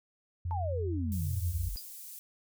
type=tone; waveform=sine; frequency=87.31 Hz; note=F2; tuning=in tune; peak=-31 dBFS; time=0.45-1.69 s; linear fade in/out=5 ms
type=exponential sweep; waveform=sine; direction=down; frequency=910 to 42.5 Hz; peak=-34 dBFS; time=0.51-1.76 s; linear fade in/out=0 ms
type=high-pass noise; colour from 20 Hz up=pink; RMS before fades=-46 dBFS; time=1.12-2.19 s; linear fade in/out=0 ms; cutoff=11000 Hz; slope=12 dB/octave
type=tone with exponential decay; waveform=triangle; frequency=4877 Hz; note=D#8; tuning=35 cents flat; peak=-35 dBFS; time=1.77-1.87 s; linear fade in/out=0 ms; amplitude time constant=20 ms
effects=none